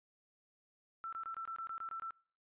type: tone bursts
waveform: sine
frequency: 1336 Hz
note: E6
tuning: 23 cents sharp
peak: -40 dBFS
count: 10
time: 1.04-2.107 s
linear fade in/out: 0 ms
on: 86 ms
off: 23 ms
effects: noise-tail reverb RT60 0.6 s tail -26 dB re dry + resampled to 8000 Hz